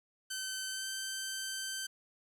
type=tone with pitch glide; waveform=10% pulse; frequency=1535 to 1550.1 Hz; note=G6 to G6; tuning=-37 to -20 cents; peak=-28 dBFS; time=0.3-1.87 s; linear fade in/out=10 ms; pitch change=+17 cents; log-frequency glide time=0.68-0.88 s; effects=11-bit